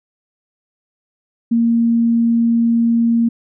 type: tone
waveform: sine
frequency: 232.1 Hz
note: A#3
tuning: 7 cents flat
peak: -11 dBFS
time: 1.51-3.29 s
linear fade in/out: 10 ms
effects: none